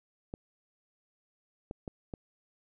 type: clicks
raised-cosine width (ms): 2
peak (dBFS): -25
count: 4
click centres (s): 0.339 / 1.711 / 1.878 / 2.138
effects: none